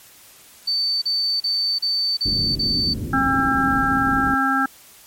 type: tone bursts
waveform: sine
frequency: 4550 Hz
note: C#8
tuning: 44 cents sharp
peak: -18 dBFS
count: 6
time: 0.67-2.94 s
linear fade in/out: 10 ms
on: 350 ms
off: 34 ms
type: low-pass noise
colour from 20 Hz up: white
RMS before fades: -27 dBFS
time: 2.25-4.35 s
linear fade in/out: 10 ms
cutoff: 280 Hz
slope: 24 dB/octave
type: harmonic tone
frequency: 268 Hz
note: C4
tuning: 42 cents sharp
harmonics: 1 / 3 / 5 / 6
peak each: -22 / -24 / -20 / -22 dBFS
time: 3.13-4.66 s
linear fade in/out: 5 ms
effects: white hiss -47 dBFS RMS until 5.06 s + MP3 64 kbps